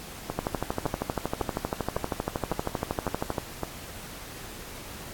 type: two click trains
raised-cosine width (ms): 1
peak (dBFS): -12 / -14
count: 39 / 7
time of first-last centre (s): 0.39-3.382 / 0.3-3.633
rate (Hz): 12.7 / 1.8
effects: pink hiss -42 dBFS RMS until 5.13 s + AAC 64 kbps